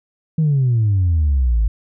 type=exponential sweep; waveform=sine; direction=down; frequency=162.9 to 51.2 Hz; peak=-11 dBFS; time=0.38-1.68 s; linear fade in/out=5 ms; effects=tanh soft clip ceiling -10 dBFS